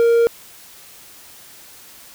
triangle tone, 466.2 Hz, A#4, in tune, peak -9 dBFS, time 0-0.27 s, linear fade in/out 0 ms, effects white hiss -43 dBFS RMS until 2.14 s

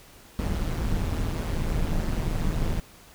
brown noise with amplitude modulation, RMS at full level -23 dBFS, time 0.39-2.8 s, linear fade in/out 0 ms, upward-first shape sine, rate 161 Hz, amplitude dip 70%, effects pink hiss -51 dBFS RMS until 3.14 s

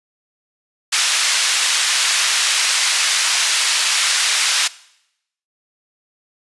white band-pass noise, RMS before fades -17 dBFS, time 0.92-4.68 s, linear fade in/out 10 ms, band 1400 to 6400 Hz, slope 12 dB/octave, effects noise-tail reverb RT60 0.8 s tail -20 dB re dry + resampled to 24000 Hz

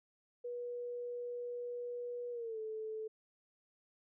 sine tone with pitch glide, 484.8 to 436.9 Hz, B4 to A4, -32 to -12 cents, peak -39 dBFS, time 0.44-3.08 s, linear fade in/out 10 ms, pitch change -180 cents, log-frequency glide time 2.31-2.59 s, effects none

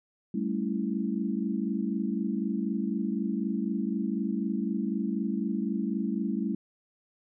sine chord, A dominant seventh, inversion third, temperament equal, 196 / 220 / 277.2 / 329.6 Hz, G3 / A3 / C#4 / E4, 0 / 0 / 0 / 0 cents, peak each -31 / -31 / -35 / -35 dBFS, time 0.34-6.55 s, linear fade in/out 5 ms, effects none

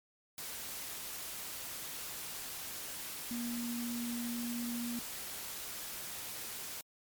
sine tone in noise, 237.8 Hz, A#3, 35 cents sharp, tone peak -36 dBFS, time 3.31-4.99 s, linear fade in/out 0 ms, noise white, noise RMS -43 dBFS, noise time 0.38-6.81 s, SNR +4 dB, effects MP3 96 kbps

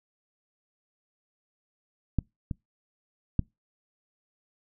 clicks, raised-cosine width 5 ms, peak -12 / -19 / -10 dBFS, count 3, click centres 2.187 / 2.512 / 3.393 s, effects noise-tail reverb RT60 0.2 s tail -26 dB re dry

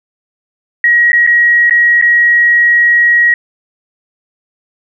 sine tone with dropouts, 1900 Hz, A#6, 33 cents sharp, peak -5 dBFS, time 0.84-3.34 s, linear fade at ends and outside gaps 2 ms, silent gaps 1.119-1.13 / 1.266-1.273 / 1.697-1.708 / 2.014-2.023 s, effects none

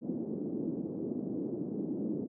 pink band-pass noise, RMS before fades -36 dBFS, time 0.01-2.28 s, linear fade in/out 50 ms, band 200 to 370 Hz, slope 24 dB/octave, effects none

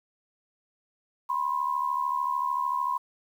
sine tone pair together, 987.8 / 1061.2 Hz, B5 / C6, 0 / +24 cents, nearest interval minor second, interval 124 cents, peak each -28 dBFS, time 1.29-2.98 s, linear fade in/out 10 ms, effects 9-bit

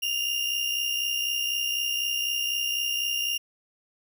35% pulse tone pair together, 2798 / 2862 Hz, F7 / F7, +3 / +42 cents, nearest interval unison, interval 39 cents, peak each -25 / -30 dBFS, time 0.02-3.38 s, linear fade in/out 10 ms, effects none

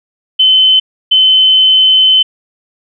sine tone bursts at uneven times, 3055 Hz, G7, 45 cents flat, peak -4 dBFS, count 2, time 0.39-0.8 / 1.11-2.23 s, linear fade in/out 10 ms, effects none

